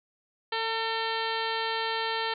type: harmonic tone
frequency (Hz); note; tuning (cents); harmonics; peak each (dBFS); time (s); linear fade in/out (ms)
450; A4; +39; 1 / 2 / 3 / 4 / 5 / 6 / 7 / 8 / 9 / 10; -35 / -32 / -37 / -35 / -40 / -40 / -37 / -43 / -39 / -44; 0.52-2.34; 5
effects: none